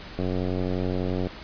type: click train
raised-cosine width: 2 ms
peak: -15 dBFS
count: 100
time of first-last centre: 0.19-1.27 s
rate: 91.7 Hz
effects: pink hiss -41 dBFS RMS until 1.43 s + resampled to 11025 Hz